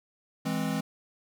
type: chord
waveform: square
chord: E augmented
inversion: none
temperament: equal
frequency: 164.81 / 207.7 / 261.6 Hz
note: E3 / G#3 / B#3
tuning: 0 / 0 / 0 cents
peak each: -33 dBFS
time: 0.45-0.81 s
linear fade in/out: 10 ms
effects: none